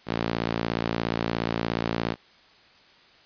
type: tone with high-pass filter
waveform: sawtooth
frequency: 57 Hz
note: A#1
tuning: 38 cents flat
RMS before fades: -28 dBFS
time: 0.06-2.16 s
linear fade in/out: 50 ms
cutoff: 190 Hz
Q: 0.76
effects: white hiss -55 dBFS RMS until 3.25 s + resampled to 11025 Hz